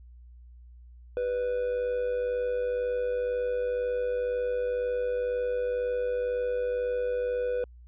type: tone with amplitude modulation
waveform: triangle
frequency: 493.9 Hz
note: B4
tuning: in tune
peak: -22 dBFS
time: 1.17-7.64 s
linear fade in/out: 0 ms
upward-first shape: sine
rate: 102 Hz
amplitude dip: 50%
effects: added 60 Hz sine -47 dBFS peak until 7.87 s + resampled to 8000 Hz